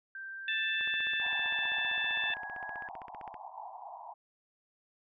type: tone with pitch glide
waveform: sine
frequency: 1568 to 1661.2 Hz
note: G6 to G#6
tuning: 0 to 0 cents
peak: -40 dBFS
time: 0.15-2.88 s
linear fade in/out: 2 ms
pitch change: +100 cents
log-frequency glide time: 0.3-2.41 s
type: harmonic tone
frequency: 881 Hz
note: A5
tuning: 2 cents sharp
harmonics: 2 / 3 / 4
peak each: -33 / -35 / -36 dBFS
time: 0.48-2.34 s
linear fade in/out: 2 ms
type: click train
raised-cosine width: 0.5 ms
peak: -32 dBFS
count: 40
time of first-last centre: 0.81-3.342 s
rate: 15.4 Hz
type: band-pass noise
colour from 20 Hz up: pink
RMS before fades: -46 dBFS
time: 1.21-4.14 s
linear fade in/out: 10 ms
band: 690 to 1000 Hz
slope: 96 dB/octave
effects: none